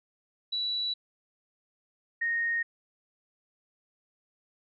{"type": "tone pair in turn", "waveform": "sine", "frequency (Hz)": [3936, 1857.5], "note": ["B7", "A#6"], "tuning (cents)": [-7, -7], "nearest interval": "octave + minor second", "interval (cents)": 1300, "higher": "first", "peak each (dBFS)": [-28, -26], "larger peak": "second", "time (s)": [[0.52, 0.94], [2.21, 2.63]], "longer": "neither", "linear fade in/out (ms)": 10, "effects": []}